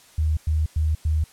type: tone bursts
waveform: sine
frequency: 77.78 Hz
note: D#2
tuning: in tune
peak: -18 dBFS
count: 4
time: 0.18-1.24 s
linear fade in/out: 5 ms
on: 190 ms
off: 100 ms
effects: white hiss -52 dBFS RMS until 1.32 s + low-pass 11000 Hz 12 dB/octave